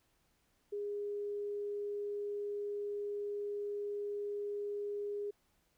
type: tone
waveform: sine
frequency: 410 Hz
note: G#4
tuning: 22 cents flat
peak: -36 dBFS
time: 0.72-5.31 s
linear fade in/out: 10 ms
effects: pink hiss -75 dBFS RMS until 5.77 s